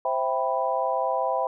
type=chord; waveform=sine; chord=C major seventh; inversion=none; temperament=equal; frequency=523.3 / 659.3 / 784 / 987.8 Hz; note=C5 / E5 / G5 / B5; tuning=0 / 0 / 0 / 0 cents; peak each=-28 dBFS; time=0.05-1.47 s; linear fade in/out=2 ms; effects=none